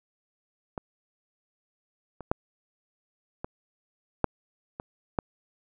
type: clicks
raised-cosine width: 1 ms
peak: -19 / -25 / -9 / -19 / -7 / -21 / -11 dBFS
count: 7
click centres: 0.778 / 2.207 / 2.315 / 3.445 / 4.243 / 4.799 / 5.188 s
effects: none